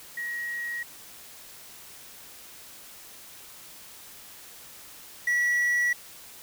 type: tone pair in turn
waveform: sine / triangle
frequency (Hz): 1900 / 1937.7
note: A#6 / B6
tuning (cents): +33 / -33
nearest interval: unison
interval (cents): 34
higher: second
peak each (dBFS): -30 / -20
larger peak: second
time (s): 0.17-0.83 / 5.27-5.93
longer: neither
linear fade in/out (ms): 5
effects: white hiss -47 dBFS RMS until 6.42 s